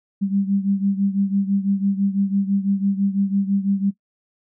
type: beating tone pair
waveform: sine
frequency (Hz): 196 / 202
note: G3 / G#3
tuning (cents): 0 / -48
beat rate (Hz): 6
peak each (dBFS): -19 / -23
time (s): 0.21-3.91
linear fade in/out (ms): 20
effects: noise-tail reverb RT60 0.1 s tail -18 dB re dry